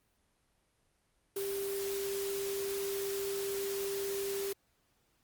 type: tone in noise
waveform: sine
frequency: 395.1 Hz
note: G4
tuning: 14 cents sharp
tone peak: -34 dBFS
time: 1.36-4.53 s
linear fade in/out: 5 ms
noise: white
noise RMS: -42 dBFS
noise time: 1.36-4.53 s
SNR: +5 dB
effects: pink hiss -74 dBFS RMS until 5.23 s + Opus 32 kbps